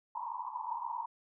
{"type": "band-pass noise", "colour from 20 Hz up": "pink", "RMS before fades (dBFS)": -39, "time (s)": [0.15, 1.06], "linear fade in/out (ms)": 5, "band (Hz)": [900, 1000], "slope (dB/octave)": 96, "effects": []}